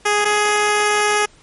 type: tone pair in turn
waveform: 10% pulse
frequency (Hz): 415.3 / 417.9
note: G#4 / G#4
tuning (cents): 0 / +11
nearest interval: unison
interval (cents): 11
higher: second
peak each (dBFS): -6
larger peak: neither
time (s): 0.05-0.25 / 0.25-1.26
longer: second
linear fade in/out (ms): 10
effects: pink hiss -50 dBFS RMS until 1.42 s + MP3 48 kbps